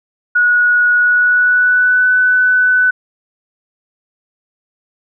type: tone with pitch glide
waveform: sine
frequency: 1458 to 1499 Hz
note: F#6 to F#6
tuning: -26 to +22 cents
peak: -8 dBFS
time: 0.35-2.91 s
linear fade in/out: 10 ms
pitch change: +48 cents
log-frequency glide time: 0.96-2.1 s
effects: none